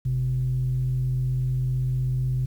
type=tone pair together; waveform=sine; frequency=47.98 / 128.1 Hz; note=G1 / C3; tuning=-36 / -36 cents; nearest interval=octave + perfect fourth; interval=1700 cents; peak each=-30 / -21 dBFS; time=0.05-2.46 s; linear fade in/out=10 ms; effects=tanh soft clip ceiling -17 dBFS + 9-bit